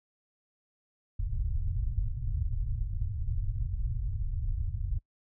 pink low-pass noise, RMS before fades -31 dBFS, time 1.19-4.99 s, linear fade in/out 5 ms, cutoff 120 Hz, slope 48 dB/octave, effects noise-tail reverb RT60 0.1 s tail -24 dB re dry

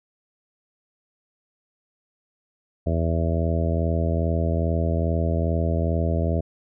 harmonic tone, 82.41 Hz, E2, in tune, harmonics 1 / 2 / 3 / 4 / 5 / 6 / 7 / 8, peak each -22 / -27 / -31 / -33 / -33 / -35 / -32 / -31 dBFS, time 2.86-6.41 s, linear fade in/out 10 ms, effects none

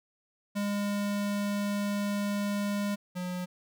square tone pair in turn, 203.6 / 180.39 Hz, G#3 / F#3, -34 / -44 cents, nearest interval major second, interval 210 cents, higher first, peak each -29 / -33 dBFS, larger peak first, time 0.55-2.96 / 3.15-3.46 s, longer first, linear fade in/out 20 ms, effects none

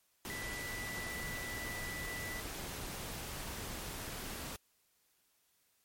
sine tone in noise, 1975.5 Hz, B6, in tune, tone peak -42 dBFS, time 0.3-2.4 s, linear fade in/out 0 ms, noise pink, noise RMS -43 dBFS, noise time 0.25-4.56 s, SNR -2 dB, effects white hiss -74 dBFS RMS until 5.84 s + MP3 64 kbps

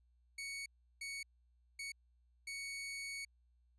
sawtooth tone bursts at uneven times, 2228 Hz, C#7, 8 cents sharp, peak -39 dBFS, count 4, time 0.38-0.66 / 1.01-1.23 / 1.79-1.92 / 2.47-3.25 s, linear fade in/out 5 ms, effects added 60 Hz sine -69 dBFS peak until 3.78 s + resampled to 24000 Hz

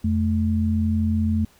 sine tone pair together, 86.55 / 218.1 Hz, F2 / A3, -15 / -15 cents, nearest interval octave + major third, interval 1600 cents, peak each -21 dBFS, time 0.04-1.45 s, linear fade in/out 5 ms, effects pink hiss -56 dBFS RMS until 1.59 s

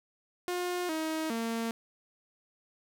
sawtooth tone with pitch steps, 357 / 316.9 / 228.6 Hz, F4 / D#4 / A#3, +38 / +32 / -34 cents, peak -27 dBFS, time 0.48-1.71 s, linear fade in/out 0 ms, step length 410 ms, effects none

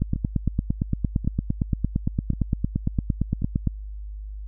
two click trains, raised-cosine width 5 ms, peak -17 / -9 dBFS, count 4 / 33, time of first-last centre 0.16-3.421 / 0.02-3.673 s, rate 0.92 / 8.76 Hz, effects added 51 Hz sine -32 dBFS peak until 4.47 s

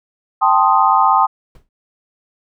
sine chord, A half-diminished seventh, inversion third, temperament equal, 784 / 880 / 1046.5 / 1244.5 Hz, G5 / A5 / C6 / Eb6, 0 / 0 / 0 / 0 cents, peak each -15 dBFS, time 0.41-1.27 s, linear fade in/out 20 ms
brown noise with exponential decay, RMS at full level -35 dBFS, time 1.55-1.69 s, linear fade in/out 2 ms, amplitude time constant 30 ms
effects none

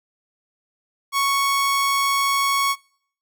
sawtooth tone, 1108.7 Hz, C#6, in tune, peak -14 dBFS, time 1.12-2.76 s, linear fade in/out 50 ms, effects noise-tail reverb RT60 0.6 s tail -25 dB re dry

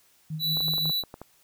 sine tone with tremolo, 156.3 Hz, D#3, 8 cents sharp, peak -28 dBFS, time 0.3-0.91 s, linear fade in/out 5 ms, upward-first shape triangle, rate 5.7 Hz, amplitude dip 90%
square tone, 3951 Hz, B7, in tune, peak -25 dBFS, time 0.39-1.04 s, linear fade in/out 50 ms
clicks, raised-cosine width 1 ms, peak -25 dBFS, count 10, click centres 0.571 / 0.606 / 0.683 / 0.737 / 0.782 / 0.856 / 0.896 / 1.037 / 1.141 / 1.216 s
effects white hiss -62 dBFS RMS until 1.43 s

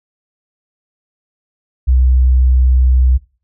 sine tone, 63.7 Hz, C2, 46 cents flat, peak -6 dBFS, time 1.87-3.18 s, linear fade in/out 20 ms, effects noise-tail reverb RT60 0.4 s tail -23 dB re dry + tanh soft clip ceiling -3 dBFS

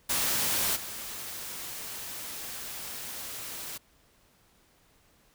white noise with level steps, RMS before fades -28 / -39 dBFS, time 0.09-3.78 s, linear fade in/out 10 ms, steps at 0.75 s, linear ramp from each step 20 ms, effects pink hiss -64 dBFS RMS until 5.34 s

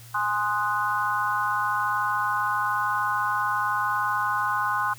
sine chord, Ab dominant seventh, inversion none, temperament equal, 830.6 / 1046.5 / 1244.5 / 1480 Hz, Ab5 / C6 / Eb6 / Gb6, 0 / 0 / 0 / 0 cents, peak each -30 / -26 / -29 / -28 dBFS, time 0.14-4.94 s, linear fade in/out 10 ms, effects added 117 Hz sine -45 dBFS peak until 4.98 s + white hiss -49 dBFS RMS until 4.98 s

